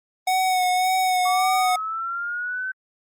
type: tone with vibrato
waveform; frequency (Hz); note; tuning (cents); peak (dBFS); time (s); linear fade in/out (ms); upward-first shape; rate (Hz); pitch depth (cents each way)
square; 740; F#5; 0; -19; 0.27-1.76; 5; sine; 1.8; 27
type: linear sweep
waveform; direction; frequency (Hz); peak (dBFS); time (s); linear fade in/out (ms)
sine; up; 1133 to 1536; -25; 1.25-2.72; 10
effects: Opus 32 kbps